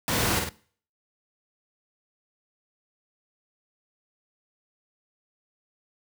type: noise with echo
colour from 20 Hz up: pink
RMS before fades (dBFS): -26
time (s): 0.08-0.39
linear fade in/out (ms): 0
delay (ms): 50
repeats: 2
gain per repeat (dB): -4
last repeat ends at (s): 0.49
effects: noise-tail reverb RT60 0.5 s tail -21 dB re dry + high-pass 60 Hz 12 dB/octave